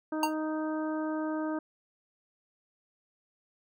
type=harmonic tone; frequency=311.1 Hz; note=D#4; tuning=in tune; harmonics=1 / 2 / 3 / 4 / 5; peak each=-31 / -37 / -41 / -43 / -45 dBFS; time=0.12-1.59 s; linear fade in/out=5 ms
type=tone with exponential decay; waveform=square; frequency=924 Hz; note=A#5; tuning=16 cents flat; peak=-22 dBFS; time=0.23-0.34 s; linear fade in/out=2 ms; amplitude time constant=23 ms
effects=none